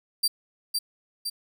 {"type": "tone with echo", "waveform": "sawtooth", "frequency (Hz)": 4699, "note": "D8", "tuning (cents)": 0, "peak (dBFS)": -17, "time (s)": [0.23, 0.28], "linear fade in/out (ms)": 10, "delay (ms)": 510, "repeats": 2, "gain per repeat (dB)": -4, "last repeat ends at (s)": 1.3, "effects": []}